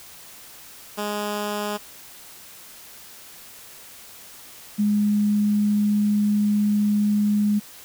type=tone pair in turn; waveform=10% pulse / sine; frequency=207.7 / 207.7 Hz; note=G#3 / G#3; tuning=0 / 0 cents; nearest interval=unison; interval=0 cents; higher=neither; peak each=-17 dBFS; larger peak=neither; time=0.97-1.78 / 4.78-7.6 s; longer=second; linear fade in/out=20 ms; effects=white hiss -44 dBFS RMS until 7.84 s